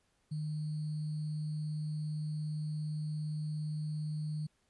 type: tone with sample-and-hold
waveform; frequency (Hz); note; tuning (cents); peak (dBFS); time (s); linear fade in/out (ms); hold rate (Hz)
sine; 152.9; D#3; -30; -34; 0.31-4.47; 10; 4410
effects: pink hiss -75 dBFS RMS until 4.69 s + resampled to 24000 Hz